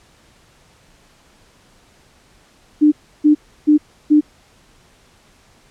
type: tone bursts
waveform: sine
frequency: 300 Hz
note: D4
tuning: 37 cents sharp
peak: -7 dBFS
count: 4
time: 2.81-4.21 s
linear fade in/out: 20 ms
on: 110 ms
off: 320 ms
effects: pink hiss -52 dBFS RMS until 5.7 s + low-pass 9000 Hz 12 dB/octave